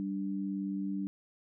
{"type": "tone pair together", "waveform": "sine", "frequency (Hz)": [194.91, 293.3], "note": ["G3", "D4"], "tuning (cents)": [-10, -2], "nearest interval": "perfect fifth", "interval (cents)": 708, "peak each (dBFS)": [-34, -36], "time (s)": [0, 1.07], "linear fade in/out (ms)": 0, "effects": []}